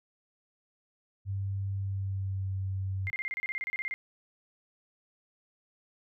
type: tone with pitch glide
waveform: sine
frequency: 98 to 95.82 Hz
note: G2 to G2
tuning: 0 to -39 cents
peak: -30 dBFS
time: 1.25-3.11 s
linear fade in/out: 50 ms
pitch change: -39 cents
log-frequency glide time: 1.76-2.5 s
type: tone bursts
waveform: sine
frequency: 2099 Hz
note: C7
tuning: 5 cents sharp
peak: -31 dBFS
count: 15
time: 3.07-3.94 s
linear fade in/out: 0 ms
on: 30 ms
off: 30 ms
effects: none